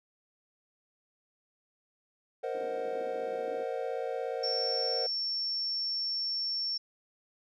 triangle chord, C half-diminished seventh, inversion third, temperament equal, 466.2 / 523.3 / 622.3 / 740 Hz, Bb4 / C5 / Eb5 / Gb5, 0 / 0 / 0 / 0 cents, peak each -34 / -34 / -39 / -38 dBFS, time 2.43-5.07 s, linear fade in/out 10 ms
white band-pass noise, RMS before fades -48 dBFS, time 2.54-3.64 s, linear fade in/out 10 ms, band 250 to 480 Hz, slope 24 dB/octave
sine tone, 5440 Hz, F8, 46 cents flat, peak -30 dBFS, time 4.43-6.78 s, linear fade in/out 10 ms
effects none

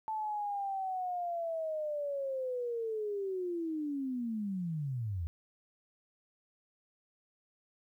sine linear sweep, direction down, 880 to 77.5 Hz, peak -33 dBFS, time 0.08-5.27 s, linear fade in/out 0 ms, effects 12-bit

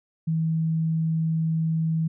sine tone, 161.3 Hz, E3, 37 cents flat, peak -21 dBFS, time 0.27-2.08 s, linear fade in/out 10 ms, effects none

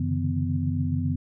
sine tone cluster, 92.3 / 136.7 / 144.1 / 160.2 / 250.5 Hz, F#2 / C#3 / D3 / E3 / B3, -4 / -24 / -33 / -49 / +25 cents, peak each -27 / -31 / -31 / -31 / -29 dBFS, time 0-1.16 s, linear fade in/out 5 ms, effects none

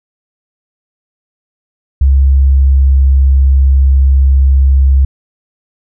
sine tone with pitch glide, 67.8 to 67.37 Hz, C#2 to C#2, -38 to -49 cents, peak -4 dBFS, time 2.01-5.05 s, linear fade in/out 5 ms, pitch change -11 cents, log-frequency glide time 2.36-3.01 s, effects none

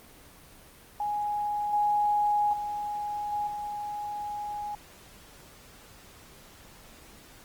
sine tone with level steps, 830.6 Hz, G#5, in tune, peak -27 / -22 / -30 / -27 / -32 dBFS, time 1-4.75 s, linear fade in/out 2 ms, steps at 1.73 / 2.53 / 3.32 / 3.47 s, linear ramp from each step 5 ms, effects pink hiss -52 dBFS RMS until 7.44 s + Opus 24 kbps

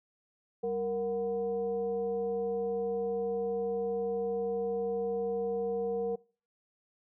sine tone with frequency modulation, 466.2 Hz, A#4, in tune, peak -29 dBFS, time 0.63-6.16 s, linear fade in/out 10 ms, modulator 270 Hz, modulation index 0.51, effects noise-tail reverb RT60 0.4 s tail -24 dB re dry

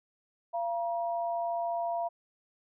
sine tone pair together, 685 / 951 Hz, F5 / A#5, -34 / +34 cents, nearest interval tritone, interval 568 cents, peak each -30 / -36 dBFS, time 0.53-2.09 s, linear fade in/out 20 ms, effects none

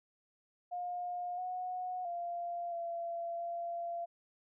sine tone with pitch steps, 712 / 731 / 693 / 681 / 686 Hz, F5 / F#5 / F5 / F5 / F5, +33 / -21 / -14 / -44 / -31 cents, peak -36 dBFS, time 0.71-4.06 s, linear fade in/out 20 ms, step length 670 ms, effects none

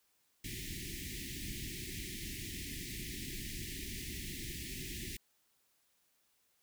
pink band-stop noise, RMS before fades -43 dBFS, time 0.44-5.17 s, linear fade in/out 5 ms, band 390 to 1800 Hz, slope 96 dB/octave, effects white hiss -75 dBFS RMS until 6.62 s

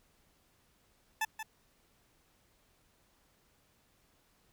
20% pulse tone with echo, 875 Hz, A5, 10 cents flat, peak -25 dBFS, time 1.21-1.25 s, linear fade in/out 5 ms, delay 180 ms, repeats 1, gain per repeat -9 dB, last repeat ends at 1.43 s, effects pink hiss -70 dBFS RMS until 4.52 s

